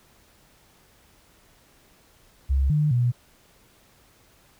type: tone with pitch steps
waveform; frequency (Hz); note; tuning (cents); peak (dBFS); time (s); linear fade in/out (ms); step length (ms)
sine; 67.7 / 150.4 / 121.9; C#2 / D3 / B2; -40 / +42 / -22; -18; 2.49-3.12; 20; 210
effects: pink hiss -58 dBFS RMS until 4.59 s